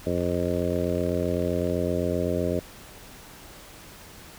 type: harmonic tone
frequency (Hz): 87.8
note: F2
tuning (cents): +10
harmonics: 1 / 2 / 3 / 4 / 5 / 6 / 7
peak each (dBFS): -31 / -31 / -31 / -31 / -31 / -31 / -31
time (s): 0.06-2.6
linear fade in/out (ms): 10
type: click train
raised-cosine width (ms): 0.3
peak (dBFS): -30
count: 56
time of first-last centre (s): 0.18-1.699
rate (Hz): 36.2
effects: pink hiss -46 dBFS RMS until 4.38 s